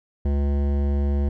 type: tone with hard clipping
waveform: sine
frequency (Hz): 70.8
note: C#2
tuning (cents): +37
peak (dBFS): -21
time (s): 0.25-1.29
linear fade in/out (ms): 5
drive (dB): 15
effects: none